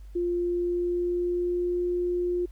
sine tone with pitch glide, 349.7 to 353.8 Hz, F4 to F4, +2 to +23 cents, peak -24 dBFS, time 0.15-2.46 s, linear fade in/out 10 ms, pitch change +21 cents, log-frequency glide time 0.39-1.84 s, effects added 50 Hz sine -41 dBFS peak until 2.51 s + pink hiss -65 dBFS RMS until 2.51 s

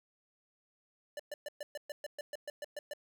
square tone bursts, 587.3 Hz, D5, in tune, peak -39 dBFS, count 13, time 1.17-2.935 s, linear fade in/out 2 ms, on 25 ms, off 120 ms, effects none

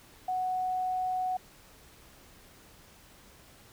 sine tone, 740 Hz, F#5, in tune, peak -28 dBFS, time 0.28-1.37 s, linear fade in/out 5 ms, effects pink hiss -56 dBFS RMS until 3.72 s

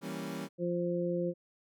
30% pulse chord, E diminished seventh, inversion none, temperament equal, 164.81 / 196 / 233.1 / 277.2 Hz, E3 / G3 / Bb3 / Db4, 0 / 0 / 0 / 0 cents, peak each -40 / -39 / -41 / -40 dBFS, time 0.01-0.49 s, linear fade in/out 50 ms
harmonic tone, 174.61 Hz, F3, in tune, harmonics 1 / 2 / 3, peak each -34 / -34 / -34 dBFS, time 0.58-1.34 s, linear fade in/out 50 ms
effects none

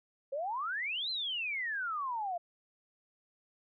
sine exponential two-way sweep, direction up then down, 523.3 to 4186 to 675 Hz, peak -33 dBFS, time 0.32-2.38 s, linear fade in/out 10 ms, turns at 1.1 s, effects none

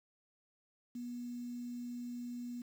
sine tone with quantisation, 242.4 Hz, B3, 32 cents flat, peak -40 dBFS, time 0.95-2.62 s, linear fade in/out 5 ms, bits 10, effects none

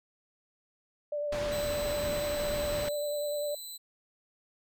sine tone with vibrato, 587.3 Hz, D5, in tune, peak -30 dBFS, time 1.12-3.55 s, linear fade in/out 5 ms, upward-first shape sine, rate 10 Hz, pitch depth 19 cents each way
pink low-pass noise, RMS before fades -37 dBFS, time 1.32-2.89 s, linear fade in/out 5 ms, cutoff 5200 Hz, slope 12 dB/octave
15% pulse tone, 4009 Hz, B7, 25 cents sharp, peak -34 dBFS, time 1.51-3.78 s, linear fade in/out 20 ms
effects none

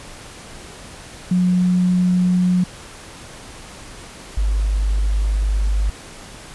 sine tone pair in turn, 180.8 / 50.74 Hz, F#3 / G#1, -40 / -40 cents, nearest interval octave + minor seventh, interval 2200 cents, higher first, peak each -13 / -15 dBFS, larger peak first, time 1.31-2.64 / 4.37-5.9 s, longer second, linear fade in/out 5 ms, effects pink hiss -38 dBFS RMS until 6.54 s + resampled to 24000 Hz

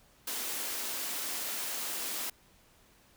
white high-pass noise, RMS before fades -36 dBFS, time 0.27-2.3 s, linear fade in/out 5 ms, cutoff 210 Hz, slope 48 dB/octave, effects pink hiss -63 dBFS RMS until 3.16 s

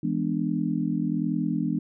sine chord, E dominant seventh, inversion none, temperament just, 164.81 / 206 / 247.2 / 296.7 Hz, E3 / G#3 / B3 / D4, 0 / -14 / +2 / +18 cents, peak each -29 dBFS, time 0.03-1.79 s, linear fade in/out 5 ms, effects none

